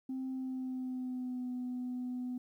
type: tone with pitch glide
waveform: sine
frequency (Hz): 261.6 to 249.6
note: C4 to B3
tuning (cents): 0 to +19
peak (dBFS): -34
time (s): 0.09-2.38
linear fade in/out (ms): 5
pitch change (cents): -81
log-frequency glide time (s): 0.3-1.49
effects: tanh soft clip ceiling -33 dBFS + 12-bit